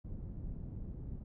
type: low-pass noise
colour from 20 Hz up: pink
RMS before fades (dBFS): -43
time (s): 0.04-1.24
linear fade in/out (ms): 10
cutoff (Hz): 180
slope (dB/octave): 12
effects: none